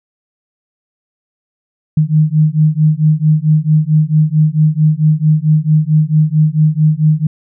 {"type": "beating tone pair", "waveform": "sine", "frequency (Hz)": [152.2, 156.7], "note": ["D#3", "D#3"], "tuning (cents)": [-38, 13], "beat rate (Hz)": 4.5, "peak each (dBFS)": -11, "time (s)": [1.97, 7.27], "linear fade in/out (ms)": 5, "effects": []}